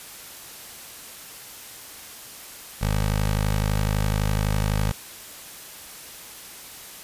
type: tone with notch filter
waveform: 15% pulse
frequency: 51.91 Hz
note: G#1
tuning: in tune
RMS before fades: -23 dBFS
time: 2.81-4.92 s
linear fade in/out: 10 ms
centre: 320 Hz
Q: 1.1
effects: white hiss -41 dBFS RMS until 7.03 s + resampled to 32000 Hz